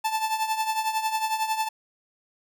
45% pulse tone with tremolo, 878 Hz, A5, 4 cents flat, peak -21 dBFS, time 0.04-1.69 s, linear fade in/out 10 ms, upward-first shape triangle, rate 11 Hz, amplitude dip 75%, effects none

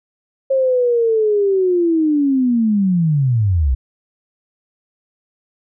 sine linear sweep, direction down, 540 to 59 Hz, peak -12 dBFS, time 0.5-3.75 s, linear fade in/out 10 ms, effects none

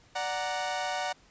sawtooth chord, D augmented, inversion none, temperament equal, 587.3 / 740 / 932.3 Hz, D5 / F#5 / A#5, 0 / 0 / 0 cents, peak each -33 / -28 / -33 dBFS, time 0.15-1.13 s, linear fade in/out 10 ms, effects pink hiss -60 dBFS RMS until 1.3 s + resampled to 16000 Hz

